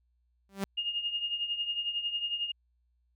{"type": "tone with exponential growth", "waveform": "sawtooth", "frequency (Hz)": 196, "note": "G3", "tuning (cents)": 0, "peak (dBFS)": -24, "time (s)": [0.49, 0.64], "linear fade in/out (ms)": 0, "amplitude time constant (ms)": 32}
{"type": "tone with tremolo", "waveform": "sine", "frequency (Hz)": 2841, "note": "F7", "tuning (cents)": 29, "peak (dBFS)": -27, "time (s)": [0.77, 2.52], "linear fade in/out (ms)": 10, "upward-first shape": "triangle", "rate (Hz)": 11, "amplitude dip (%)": 75}
{"effects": ["added 60 Hz sine -69 dBFS peak until 3.15 s"]}